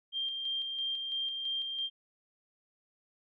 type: tone with tremolo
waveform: sine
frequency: 3183 Hz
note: G7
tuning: 26 cents sharp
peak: -31 dBFS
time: 0.12-1.9 s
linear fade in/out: 50 ms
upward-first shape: square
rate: 3 Hz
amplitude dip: 35%
effects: none